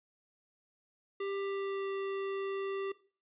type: tone with pitch glide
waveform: square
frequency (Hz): 395.2 to 391.3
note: G4 to G4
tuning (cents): +14 to -3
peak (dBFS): -35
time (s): 1.2-2.92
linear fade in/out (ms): 5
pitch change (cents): -17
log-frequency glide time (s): 1.39-1.89
effects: noise-tail reverb RT60 0.4 s tail -18 dB re dry + resampled to 8000 Hz